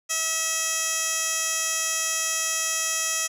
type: tone with band-pass filter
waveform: 15% pulse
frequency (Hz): 645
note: E5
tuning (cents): -38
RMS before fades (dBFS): -26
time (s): 0.09-3.28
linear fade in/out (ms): 20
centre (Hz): 7000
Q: 1.5
effects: none